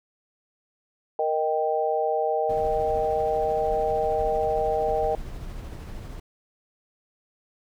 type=chord; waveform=sine; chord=Eb major; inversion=second; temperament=equal; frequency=466.2 / 622.3 / 784 Hz; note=Bb4 / Eb5 / G5; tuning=0 / 0 / 0 cents; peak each=-26 dBFS; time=1.19-5.15 s; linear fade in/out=2 ms
type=noise with tremolo; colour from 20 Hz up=brown; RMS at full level=-35 dBFS; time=2.49-6.2 s; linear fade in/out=5 ms; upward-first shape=sine; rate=13 Hz; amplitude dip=25%
effects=none